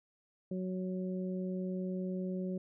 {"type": "harmonic tone", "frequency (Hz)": 185, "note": "F#3", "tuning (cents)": 0, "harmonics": [1, 2, 3], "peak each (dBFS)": [-35, -41, -45], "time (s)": [0.51, 2.58], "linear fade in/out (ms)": 5, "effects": []}